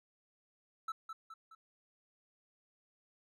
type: tone with echo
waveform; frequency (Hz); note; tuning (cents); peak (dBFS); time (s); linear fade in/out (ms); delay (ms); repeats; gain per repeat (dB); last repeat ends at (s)
triangle; 1318.5; E6; 0; -34; 0.88-0.92; 5; 210; 3; -6; 1.55
effects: none